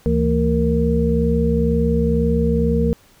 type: tone cluster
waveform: sine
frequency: 70.9 / 164.9 / 227 / 465.7 Hz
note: C#2 / E3 / A#3 / A#4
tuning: +40 / +1 / -46 / -2 cents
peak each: -20 dBFS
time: 0.06-2.93 s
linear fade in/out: 0 ms
effects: pink hiss -52 dBFS RMS until 3.2 s